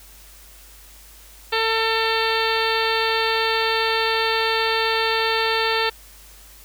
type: harmonic tone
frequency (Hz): 448.1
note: A4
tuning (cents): +32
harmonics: 1 / 2 / 3 / 4 / 5 / 6 / 7 / 8 / 9 / 10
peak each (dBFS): -24 / -25 / -27 / -26 / -31 / -28 / -32 / -29 / -32 / -30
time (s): 1.52-5.9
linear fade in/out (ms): 10
effects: added 50 Hz sine -47 dBFS peak until 6.64 s + white hiss -47 dBFS RMS until 6.64 s